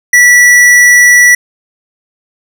triangle tone with hard clipping, 1950 Hz, B6, 23 cents flat, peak -3 dBFS, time 0.13-1.35 s, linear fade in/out 5 ms, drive 16 dB, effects none

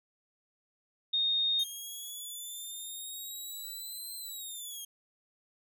sine tone, 3695 Hz, A#7, 16 cents flat, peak -26 dBFS, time 1.13-1.64 s, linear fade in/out 10 ms
10% pulse linear two-way sweep, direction up then down, 3207 to 4120 to 3207 Hz, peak -33 dBFS, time 1.59-4.85 s, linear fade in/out 5 ms, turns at 4.16 s
effects none

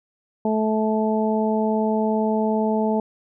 harmonic tone, 217.5 Hz, A3, 20 cents flat, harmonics 1 / 2 / 3 / 4, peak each -21 / -24 / -26 / -27 dBFS, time 0.45-3 s, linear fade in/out 2 ms, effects none

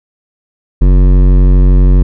sine tone with hard clipping, 46.25 Hz, F#1, in tune, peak -5 dBFS, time 0.81-2.03 s, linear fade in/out 10 ms, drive 14 dB, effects none

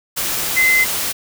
sine tone in noise, 2057 Hz, C7, 30 cents flat, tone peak -11 dBFS, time 0.56-0.85 s, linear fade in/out 20 ms, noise white, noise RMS -21 dBFS, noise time 0.16-1.13 s, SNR +7 dB, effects none

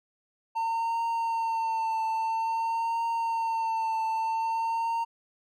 triangle tone with vibrato, 906 Hz, A#5, 50 cents flat, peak -24 dBFS, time 0.55-5.05 s, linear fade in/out 20 ms, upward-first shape triangle, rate 0.5 Hz, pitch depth 32 cents each way, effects none

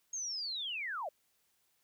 sine linear sweep, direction down, 6590 to 540 Hz, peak -36 dBFS, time 0.13-1.09 s, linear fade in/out 5 ms, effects white hiss -75 dBFS RMS until 1.83 s

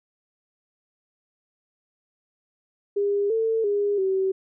sine tone with pitch steps, 404.6 / 448.2 / 407.9 / 382.1 Hz, G#4 / A4 / G#4 / G4, -45 / +32 / -31 / -44 cents, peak -20 dBFS, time 2.96-4.32 s, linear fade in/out 10 ms, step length 340 ms, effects none

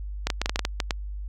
clicks, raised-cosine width 0.2 ms, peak -7 dBFS, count 10, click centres 0.27 / 0.302 / 0.416 / 0.459 / 0.495 / 0.559 / 0.593 / 0.651 / 0.802 / 0.908 s, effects added 50 Hz sine -31 dBFS peak until 1.28 s

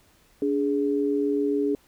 sine tone pair together, 288.2 / 415.3 Hz, D4 / G#4, -33 / 0 cents, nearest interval tritone, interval 633 cents, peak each -24 dBFS, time 0.42-1.75 s, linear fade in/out 2 ms, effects pink hiss -60 dBFS RMS until 1.87 s

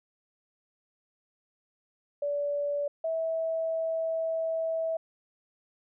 sine tone pair in turn, 577 / 650.7 Hz, D5 / E5, -31 / -23 cents, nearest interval major second, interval 208 cents, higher second, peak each -27 dBFS, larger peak neither, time 2.22-2.88 / 3.04-4.97 s, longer second, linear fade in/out 5 ms, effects none

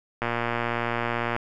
click train, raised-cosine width 0.5 ms, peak -11 dBFS, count 136, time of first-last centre 0.22-1.364 s, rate 118 Hz, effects none

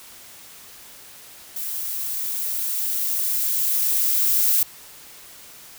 violet noise with level ramp, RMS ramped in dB -29 to -18 dBFS, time 1.56-4.63 s, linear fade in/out 2 ms, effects white hiss -44 dBFS RMS until 5.78 s

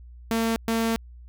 sawtooth tone bursts at uneven times, 226.9 Hz, A#3, 47 cents flat, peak -18 dBFS, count 2, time 0.31-0.56 / 0.68-0.96 s, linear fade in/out 0 ms, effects added 60 Hz sine -42 dBFS peak until 1.28 s

